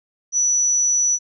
sine tone, 5920 Hz, F#8, in tune, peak -15 dBFS, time 0.32-1.19 s, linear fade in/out 50 ms, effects none

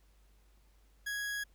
40% pulse tone, 1661.2 Hz, G#6, in tune, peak -34 dBFS, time 1.06-1.44 s, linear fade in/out 10 ms, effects added 50 Hz sine -62 dBFS peak until 1.54 s + pink hiss -72 dBFS RMS until 1.54 s

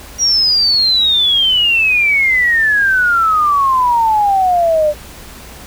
sine exponential sweep, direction down, 5770 to 587.3 Hz, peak -9 dBFS, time 0.18-4.94 s, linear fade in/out 50 ms, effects added 60 Hz sine -38 dBFS peak until 5.66 s + pink hiss -35 dBFS RMS until 5.66 s

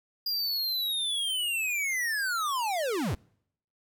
square linear sweep, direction down, 4859 to 61.5 Hz, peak -28 dBFS, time 0.26-3.15 s, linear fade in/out 5 ms, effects noise-tail reverb RT60 0.7 s tail -26 dB re dry

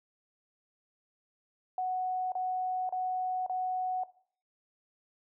sine tone bursts, 740 Hz, F#5, in tune, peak -29 dBFS, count 4, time 1.78-4.036 s, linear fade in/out 2 ms, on 540 ms, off 32 ms, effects noise-tail reverb RT60 0.5 s tail -17 dB re dry

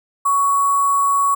sine tone with sample-and-hold, 1119 Hz, C#6, 16 cents sharp, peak -13 dBFS, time 0.25-1.35 s, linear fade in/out 10 ms, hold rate 8820 Hz, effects none

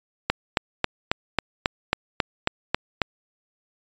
click train, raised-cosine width 0.3 ms, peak -3 dBFS, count 11, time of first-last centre 0.3-3.017 s, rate 3.68 Hz, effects resampled to 16000 Hz

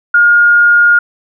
sine tone, 1423 Hz, F6, 32 cents sharp, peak -4 dBFS, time 0.14-0.99 s, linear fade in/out 5 ms, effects none

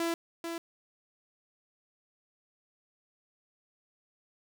sawtooth tone with echo, 334.9 Hz, E4, 27 cents sharp, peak -25 dBFS, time 0-0.14 s, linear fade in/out 2 ms, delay 440 ms, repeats 1, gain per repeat -6 dB, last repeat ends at 0.58 s, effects none

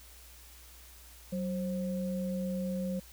sine tone pair together, 187.38 / 530 Hz, F#3 / C5, +22 / +22 cents, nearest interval octave + tritone, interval 1800 cents, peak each -32 / -38 dBFS, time 1.32-3 s, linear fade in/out 10 ms, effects added 60 Hz sine -54 dBFS peak until 3.12 s + white hiss -55 dBFS RMS until 3.12 s

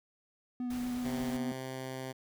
triangle tone with vibrato, 246.9 Hz, B3, in tune, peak -31 dBFS, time 0.6-1.52 s, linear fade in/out 2 ms, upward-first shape sine, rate 8.3 Hz, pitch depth 16 cents each way
pink noise, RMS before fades -47 dBFS, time 0.7-1.37 s, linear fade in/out 5 ms
10% pulse tone, 130.81 Hz, C3, in tune, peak -30 dBFS, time 1.04-2.13 s, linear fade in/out 20 ms
effects none

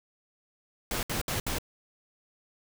pink noise bursts, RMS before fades -31 dBFS, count 4, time 0.91-1.585 s, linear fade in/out 2 ms, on 120 ms, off 65 ms, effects none

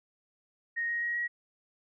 sine tone with pitch steps, 1864.7 / 1878.8 / 1892.9 / 1907.2 Hz, A#6 / A#6 / A#6 / A#6, 0 / +13 / +26 / +39 cents, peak -29 dBFS, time 0.76-1.28 s, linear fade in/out 20 ms, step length 130 ms, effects none

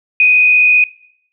sine tone with frequency modulation, 2489 Hz, D#7, in tune, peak -6 dBFS, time 0.2-0.84 s, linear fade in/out 2 ms, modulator 55.3 Hz, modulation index 0.61, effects noise-tail reverb RT60 0.7 s tail -21 dB re dry

